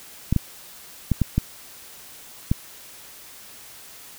clicks, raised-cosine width 5 ms, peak -6 dBFS, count 6, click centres 0.326 / 0.363 / 1.117 / 1.217 / 1.38 / 2.515 s, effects white hiss -44 dBFS RMS until 4.18 s

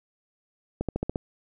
accelerating click train, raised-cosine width 2 ms, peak -14 dBFS, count 6, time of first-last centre 0.81-1.158 s, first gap 77 ms, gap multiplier 0.95, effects none

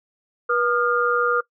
sine tone cluster, 482.8 / 1218 / 1405 Hz, B4 / D#6 / F6, -39 / -37 / +10 cents, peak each -22 dBFS, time 0.49-1.41 s, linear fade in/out 10 ms, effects noise-tail reverb RT60 0.1 s tail -20 dB re dry

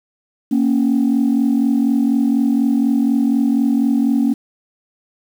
sine tone pair together, 233.1 / 277.2 Hz, A#3 / C#4, 0 / 0 cents, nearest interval minor third, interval 300 cents, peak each -14 dBFS, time 0.51-4.34 s, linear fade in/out 10 ms, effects tanh soft clip ceiling -8 dBFS + 7-bit

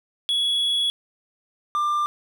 triangle tone pair in turn, 3368 / 1190.8 Hz, G#7 / D6, +24 / +24 cents, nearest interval octave + tritone, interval 1800 cents, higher first, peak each -18 dBFS, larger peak neither, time 0.29-0.9 / 1.75-2.06 s, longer first, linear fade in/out 0 ms, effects none

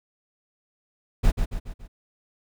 brown noise with echo, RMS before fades -17 dBFS, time 1.23-1.32 s, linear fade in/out 20 ms, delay 140 ms, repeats 4, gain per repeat -6 dB, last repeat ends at 1.88 s, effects none

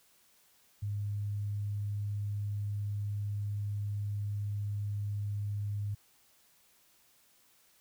sine tone, 102.6 Hz, G#2, 21 cents flat, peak -32 dBFS, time 0.82-5.95 s, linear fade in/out 10 ms, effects white hiss -66 dBFS RMS until 7.8 s

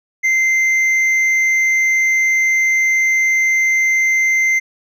sine tone with hard clipping, 2081 Hz, C7, 10 cents flat, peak -13 dBFS, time 0.23-4.6 s, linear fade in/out 20 ms, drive 4 dB, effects none

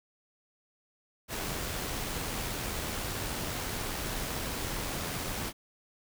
pink noise with amplitude modulation, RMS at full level -34 dBFS, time 1.28-5.53 s, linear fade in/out 50 ms, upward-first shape sine, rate 85 Hz, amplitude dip 25%, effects none

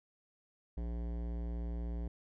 sine tone with hard clipping, 58.27 Hz, A#1, in tune, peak -38 dBFS, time 0.77-2.08 s, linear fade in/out 5 ms, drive 17 dB, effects none

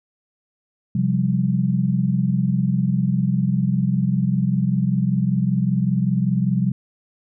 sine chord, C suspended fourth, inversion none, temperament equal with one note detuned, 130.81 / 175.93 / 196 Hz, C3 / F3 / G3, 0 / +13 / 0 cents, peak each -21 dBFS, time 0.95-6.72 s, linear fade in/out 5 ms, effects none

